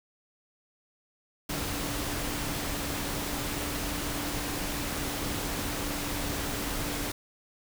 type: tone in noise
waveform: sine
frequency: 290.1 Hz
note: D4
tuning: 21 cents flat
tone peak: -39 dBFS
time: 1.49-7.12 s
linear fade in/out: 5 ms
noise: pink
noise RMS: -33 dBFS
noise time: 1.49-7.12 s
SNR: -9 dB
effects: none